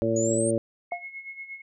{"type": "harmonic tone", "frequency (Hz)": 113.4, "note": "A#2", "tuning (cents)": -47, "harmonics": [1, 2, 3, 4, 5], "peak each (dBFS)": [-31, -29, -27, -30, -26], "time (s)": [0.02, 0.58], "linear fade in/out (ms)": 0}
{"type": "exponential sweep", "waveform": "sine", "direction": "up", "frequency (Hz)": [6750, 8870], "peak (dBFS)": -29, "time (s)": [0.16, 0.51], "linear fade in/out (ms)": 5}
{"type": "tone with tremolo", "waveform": "sine", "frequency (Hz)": 2174, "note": "C#7", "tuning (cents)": -34, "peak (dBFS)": -34, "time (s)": [0.91, 1.62], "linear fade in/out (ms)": 10, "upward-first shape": "sine", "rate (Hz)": 8.5, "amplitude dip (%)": 70}
{"type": "tone with exponential decay", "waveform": "sine", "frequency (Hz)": 698.5, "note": "F5", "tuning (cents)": 0, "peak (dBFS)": -24, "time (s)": [0.92, 1.07], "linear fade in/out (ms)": 1, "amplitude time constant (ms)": 31}
{"effects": []}